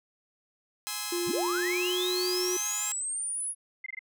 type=chord; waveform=5% pulse; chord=Ab augmented; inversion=none; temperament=just; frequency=830.6 / 1038.3 / 1297.8 Hz; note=Ab5 / C6 / E6; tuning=0 / -14 / -27 cents; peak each=-26 dBFS; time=0.87-2.92 s; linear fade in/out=0 ms
type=tone with pitch glide; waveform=triangle; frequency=348.9 to 362.5 Hz; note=F4 to F#4; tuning=-2 to -35 cents; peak=-27 dBFS; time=1.12-2.57 s; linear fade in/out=5 ms; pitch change=+67 cents; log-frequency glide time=1.31-2.02 s
type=linear sweep; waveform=sine; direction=up; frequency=51.91 to 10548 Hz; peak=-30 dBFS; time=1.26-3.55 s; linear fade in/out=50 ms
type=tone bursts; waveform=sine; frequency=2081 Hz; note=C7; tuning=10 cents flat; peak=-34 dBFS; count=4; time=3.84-3.992 s; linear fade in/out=5 ms; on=23 ms; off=20 ms
effects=none